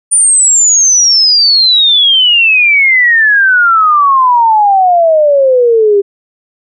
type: exponential sweep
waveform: sine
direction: down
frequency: 9397 to 393.7 Hz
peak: -4 dBFS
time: 0.11-6.02 s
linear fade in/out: 20 ms
effects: none